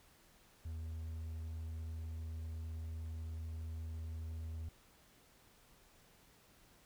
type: tone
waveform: triangle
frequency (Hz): 80.6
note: E2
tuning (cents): -38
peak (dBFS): -39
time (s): 0.65-4.69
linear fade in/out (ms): 5
effects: pink hiss -66 dBFS RMS until 6.85 s